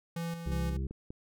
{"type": "tone with tremolo", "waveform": "square", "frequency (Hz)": 168, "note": "E3", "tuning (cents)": 33, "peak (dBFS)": -34, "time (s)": [0.16, 0.77], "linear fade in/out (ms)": 5, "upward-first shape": "square", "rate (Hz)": 2.8, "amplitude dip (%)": 50}
{"type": "harmonic tone", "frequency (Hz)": 66.4, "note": "C2", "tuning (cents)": 26, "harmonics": [1, 2, 3, 5, 6], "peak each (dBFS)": [-32, -38, -42, -46, -48], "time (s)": [0.46, 0.87], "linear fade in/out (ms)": 5}
{"type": "click train", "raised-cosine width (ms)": 3, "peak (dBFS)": -29, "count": 4, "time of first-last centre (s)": [0.52, 1.105], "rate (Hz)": 5.13}
{"effects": []}